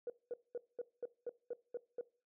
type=tone bursts; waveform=sine; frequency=482.5 Hz; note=B4; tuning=40 cents flat; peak=-37 dBFS; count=9; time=0.07-2.011 s; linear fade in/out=2 ms; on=29 ms; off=210 ms; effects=noise-tail reverb RT60 0.4 s tail -21 dB re dry + tanh soft clip ceiling -33 dBFS